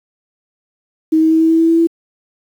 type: tone with pitch steps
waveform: sine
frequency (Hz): 316.9 / 319.1 / 321.3 / 323.6 / 325.8 / 328.1 / 330.4 / 332.7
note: D#4 / D#4 / E4 / E4 / E4 / E4 / E4 / E4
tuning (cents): +32 / +44 / -44 / -32 / -20 / -8 / +4 / +16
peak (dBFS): -8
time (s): 1.12-1.872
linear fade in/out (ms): 10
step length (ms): 94
effects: 7-bit